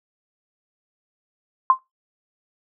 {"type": "tone with exponential decay", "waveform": "sine", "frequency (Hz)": 1046.5, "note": "C6", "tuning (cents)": 0, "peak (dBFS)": -7, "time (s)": [1.7, 1.79], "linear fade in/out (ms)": 1, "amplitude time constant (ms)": 19, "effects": ["noise-tail reverb RT60 0.2 s tail -21 dB re dry"]}